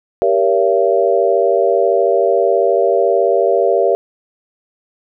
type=chord; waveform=sine; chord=G diminished seventh; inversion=none; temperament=just; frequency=392 / 470.4 / 564.5 / 677.4 Hz; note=G4 / Bb4 / Db5 / Fb5; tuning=0 / +16 / +31 / +47 cents; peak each=-16 dBFS; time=0.22-3.95 s; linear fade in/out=0 ms; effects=none